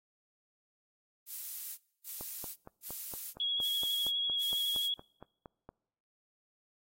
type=noise bursts; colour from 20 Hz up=violet; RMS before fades=-40 dBFS; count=5; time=1.26-4.9 s; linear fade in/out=50 ms; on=520 ms; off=260 ms
type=click train; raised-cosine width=1 ms; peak=-33 dBFS; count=16; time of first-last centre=2.21-5.69 s; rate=4.31 Hz
type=tone with vibrato; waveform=sine; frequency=3322 Hz; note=G#7; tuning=in tune; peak=-30 dBFS; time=3.4-4.94 s; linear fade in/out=2 ms; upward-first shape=sine; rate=12 Hz; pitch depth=20 cents each way
effects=noise-tail reverb RT60 0.9 s tail -26 dB re dry + AAC 48 kbps